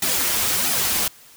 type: noise with flanger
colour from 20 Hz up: white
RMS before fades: -21 dBFS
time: 0.02-1.08 s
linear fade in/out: 5 ms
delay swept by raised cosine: 1.8 to 7.6 ms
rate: 1.5 Hz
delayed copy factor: -0.9
effects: white hiss -48 dBFS RMS until 1.36 s